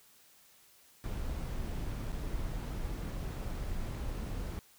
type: noise with dropouts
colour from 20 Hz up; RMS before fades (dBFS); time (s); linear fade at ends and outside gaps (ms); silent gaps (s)
brown; -37; 1.04-4.59; 0; 2.12-2.128
effects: white hiss -62 dBFS RMS until 4.78 s